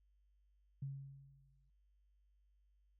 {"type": "tone with exponential decay", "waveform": "sine", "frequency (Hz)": 137.5, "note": "C#3", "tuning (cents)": -14, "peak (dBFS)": -39, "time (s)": [0.82, 1.7], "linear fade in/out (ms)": 5, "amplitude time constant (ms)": 190, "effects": ["added 50 Hz sine -70 dBFS peak until 2.99 s"]}